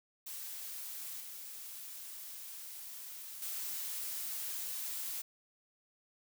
blue noise with level steps, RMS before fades -44 / -47 / -40 dBFS, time 0.26-5.22 s, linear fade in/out 10 ms, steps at 1.2 / 3.42 s, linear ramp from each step 2 ms, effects none

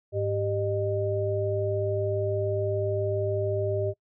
sine tone cluster, 102.7 / 394 / 611 Hz, G#2 / G4 / D#5, -19 / +9 / -32 cents, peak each -29 dBFS, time 0.12-3.94 s, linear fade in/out 50 ms, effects noise-tail reverb RT60 0.1 s tail -22 dB re dry

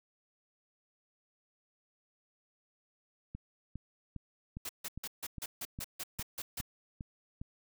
click train, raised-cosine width 5 ms, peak -29 dBFS, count 11, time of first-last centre 3.35-7.415 s, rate 2.46 Hz
white noise bursts, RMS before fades -40 dBFS, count 11, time 4.65-6.612 s, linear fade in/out 5 ms, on 42 ms, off 150 ms
effects none

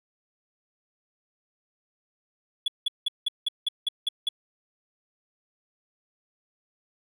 triangle tone bursts, 3403 Hz, G#7, 41 cents sharp, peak -20 dBFS, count 9, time 2.66-4.289 s, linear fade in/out 5 ms, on 21 ms, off 180 ms, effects none

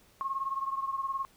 sine beating tone pair, 1079 / 1098 Hz, C#6 / C#6, -47 / -17 cents, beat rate 19 Hz, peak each -32 / -36 dBFS, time 0.21-1.25 s, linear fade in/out 0 ms, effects pink hiss -62 dBFS RMS until 1.36 s

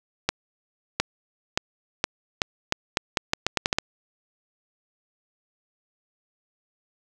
accelerating click train, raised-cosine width 0.2 ms, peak -3 dBFS, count 14, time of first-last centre 0.29-3.785 s, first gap 710 ms, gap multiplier 0.81, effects none

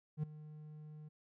triangle tone with ADSR envelope, 152.5 Hz, D#3, 34 cents flat, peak -30 dBFS, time 0.17-1.09 s, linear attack 61 ms, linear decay 9 ms, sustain -17 dB, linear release 13 ms, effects none

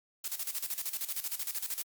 blue noise with tremolo, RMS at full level -34 dBFS, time 0.24-1.83 s, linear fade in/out 5 ms, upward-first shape square, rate 13 Hz, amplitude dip 75%, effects MP3 96 kbps

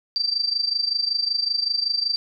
sine tone with amplitude modulation, 4674 Hz, D8, 9 cents flat, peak -17 dBFS, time 0.16-2.16 s, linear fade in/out 0 ms, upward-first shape sine, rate 25.3 Hz, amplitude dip 80%, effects none

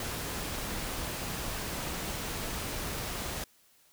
pink noise, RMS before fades -36 dBFS, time 0-3.44 s, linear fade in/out 2 ms, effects white hiss -64 dBFS RMS until 3.92 s

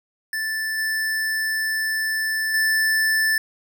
square tone with level steps, 1760 Hz, A6, in tune, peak -24 / -22 / -18 dBFS, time 0.33-3.38 s, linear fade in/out 2 ms, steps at 0.78 / 2.54 s, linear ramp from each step 2 ms, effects none

